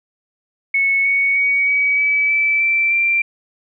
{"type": "tone with pitch steps", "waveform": "sine", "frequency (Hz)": [2204, 2226, 2248, 2270, 2292, 2315, 2338, 2361], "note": ["C#7", "C#7", "C#7", "C#7", "D7", "D7", "D7", "D7"], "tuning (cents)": [-11, 7, 24, 41, -43, -25, -8, 9], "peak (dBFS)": -13, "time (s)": [0.74, 3.22], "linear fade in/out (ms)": 5, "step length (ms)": 310, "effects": []}